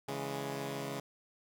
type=chord; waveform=10% pulse; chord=C# minor; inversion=none; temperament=equal; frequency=138.59 / 164.81 / 207.7 Hz; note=C#3 / E3 / G#3; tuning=0 / 0 / 0 cents; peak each=-31 / -36 / -35 dBFS; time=0.08-1 s; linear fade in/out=5 ms; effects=none